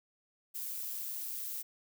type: noise with amplitude modulation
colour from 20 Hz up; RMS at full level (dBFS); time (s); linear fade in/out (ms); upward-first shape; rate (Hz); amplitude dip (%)
violet; -38; 0.54-1.63; 20; sine; 124; 35
effects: none